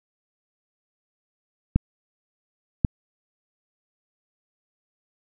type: clicks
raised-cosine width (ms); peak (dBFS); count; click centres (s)
5; -5; 2; 1.76 / 2.848
effects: none